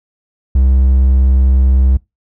triangle tone, 65.41 Hz, C2, in tune, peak -5 dBFS, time 0.55-1.97 s, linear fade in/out 5 ms, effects noise-tail reverb RT60 0.2 s tail -23 dB re dry

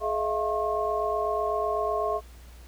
sine tone cluster, 423.5 / 640 / 688 / 1079 Hz, G#4 / D#5 / F5 / C#6, +34 / +49 / -26 / -47 cents, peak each -30 dBFS, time 0-2.21 s, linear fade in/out 50 ms, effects added 60 Hz sine -45 dBFS peak until 2.67 s + pink hiss -55 dBFS RMS until 2.67 s

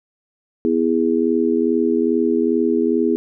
sine chord, E major, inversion second, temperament just, 247.2 / 329.6 / 412 Hz, B3 / E4 / G#4, +2 / 0 / -14 cents, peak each -19 dBFS, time 0.65-3.16 s, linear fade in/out 0 ms, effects none

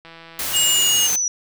click train, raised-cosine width 0.3 ms, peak -25 dBFS, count 111, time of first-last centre 0.05-0.717 s, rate 165 Hz
white noise, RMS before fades -25 dBFS, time 0.39-1.16 s, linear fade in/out 2 ms
square tone, 2871 Hz, F7, 47 cents sharp, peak -18 dBFS, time 0.53-1.08 s, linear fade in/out 20 ms
sine linear sweep, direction down, 7610 to 5790 Hz, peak -18 dBFS, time 0.56-1.28 s, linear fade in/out 2 ms
effects none

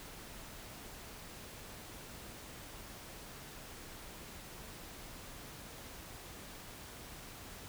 silence, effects pink hiss -50 dBFS RMS until 7.68 s

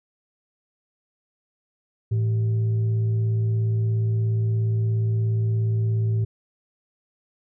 sine tone with frequency modulation, 110 Hz, A2, in tune, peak -19 dBFS, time 2.11-6.25 s, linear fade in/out 10 ms, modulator 277 Hz, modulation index 0.25, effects none

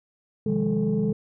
sine tone cluster, 127.4 / 156.1 / 175.1 / 204.7 / 437.3 Hz, C3 / D#3 / F3 / G#3 / A4, -46 / +6 / +5 / -25 / -11 cents, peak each -32 / -28 / -29 / -23 / -27 dBFS, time 0.46-1.13 s, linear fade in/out 5 ms, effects tanh soft clip ceiling -14 dBFS

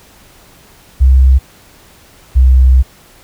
sine tone pair in turn, 65.41 / 64.25 Hz, C2 / C2, 0 / -31 cents, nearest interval unison, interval 31 cents, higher first, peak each -3 dBFS, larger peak neither, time 1-1.39 / 2.35-2.83 s, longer second, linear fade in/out 20 ms, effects pink hiss -43 dBFS RMS until 3.23 s

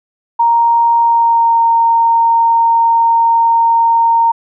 sine tone with pitch glide, 932.3 to 922.1 Hz, A#5 to A#5, 0 to -19 cents, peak -7 dBFS, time 0.39-4.32 s, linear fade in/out 10 ms, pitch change -19 cents, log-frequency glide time 0.98-1.61 s, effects none

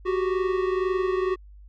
square tone pair together, 370 / 392 Hz, F#4 / G4, 0 / 0 cents, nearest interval minor second, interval 100 cents, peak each -24 / -29 dBFS, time 0.05-1.36 s, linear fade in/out 20 ms, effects added 50 Hz sine -44 dBFS peak until 1.68 s + low-pass 2000 Hz 12 dB/octave

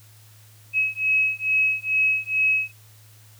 sine beating tone pair, 2560 / 2562.3 Hz, D#7 / E7, +49 / -50 cents, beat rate 2.3 Hz, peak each -22 dBFS, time 0.73-2.72 s, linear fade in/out 50 ms, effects added 107 Hz sine -49 dBFS peak until 3.39 s + white hiss -54 dBFS RMS until 3.39 s

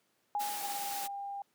sine tone with exponential decay, 824 Hz, G#5, 14 cents flat, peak -29 dBFS, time 0.35-1.18 s, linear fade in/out 1 ms, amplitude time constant 180 ms
white noise, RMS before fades -40 dBFS, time 0.39-1.08 s, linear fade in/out 20 ms
sine tone with pitch glide, 806 to 800 Hz, G5 to G5, +48 to +35 cents, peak -37 dBFS, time 0.61-1.42 s, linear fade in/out 2 ms, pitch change -13 cents, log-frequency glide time 0.85-1.07 s
effects pink hiss -74 dBFS RMS until 1.54 s + high-pass 200 Hz 12 dB/octave

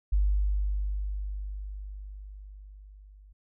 sine tone with level ramp, 49.91 Hz, G1, 32 cents sharp, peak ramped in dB -20 to -50 dBFS, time 0.12-3.33 s, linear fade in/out 10 ms, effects none

